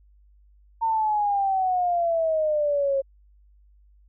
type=exponential sweep; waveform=sine; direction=down; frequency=914 to 539 Hz; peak=-20 dBFS; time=0.81-3.02 s; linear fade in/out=20 ms; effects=added 50 Hz sine -53 dBFS peak until 4.08 s

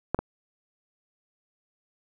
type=clicks; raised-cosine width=1 ms; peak=-9 / -13 dBFS; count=2; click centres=0.146 / 0.19 s; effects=none

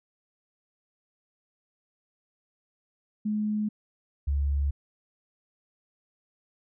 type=tone pair in turn; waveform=sine; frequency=211.8 / 70.68 Hz; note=G#3 / C#2; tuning=+34 / +34 cents; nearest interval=octave + perfect fifth; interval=1900 cents; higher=first; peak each=-25 / -23 dBFS; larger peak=second; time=3.25-3.69 / 4.27-4.71 s; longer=neither; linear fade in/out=10 ms; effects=none

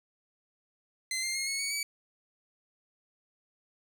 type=tone with pitch steps; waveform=15% pulse; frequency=2063 / 2105 / 2148 / 2192 / 2237 / 2282 Hz; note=C7 / C7 / C7 / C#7 / C#7 / C#7; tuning=-25 / +10 / +45 / -20 / +15 / +50 cents; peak=-24 dBFS; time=1.11-1.83 s; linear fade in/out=2 ms; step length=120 ms; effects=none

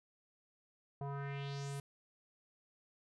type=tone with low-pass filter sweep; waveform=square; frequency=140 Hz; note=C#3; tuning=18 cents sharp; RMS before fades=-42 dBFS; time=1.01-1.8 s; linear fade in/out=2 ms; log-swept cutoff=780 to 11000 Hz; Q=2.9; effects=none

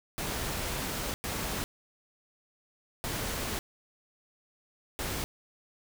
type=noise bursts at uneven times; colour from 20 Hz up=pink; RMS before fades=-34 dBFS; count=4; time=0.18-1.14 / 1.24-1.64 / 3.04-3.59 / 4.99-5.24 s; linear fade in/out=0 ms; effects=none

